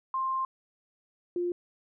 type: tone pair in turn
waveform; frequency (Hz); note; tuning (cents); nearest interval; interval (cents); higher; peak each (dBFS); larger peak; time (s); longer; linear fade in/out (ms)
sine; 1054 / 351.7; C6 / F4; +12 / +12; octave + perfect fifth; 1900; first; -27; neither; 0.14-0.45 / 1.36-1.52; first; 2
effects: none